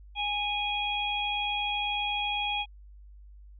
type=harmonic tone; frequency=826 Hz; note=G#5; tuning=10 cents flat; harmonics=1 / 3 / 4; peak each=-32 / -32 / -32 dBFS; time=0.15-2.66 s; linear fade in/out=50 ms; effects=added 50 Hz sine -47 dBFS peak until 3.59 s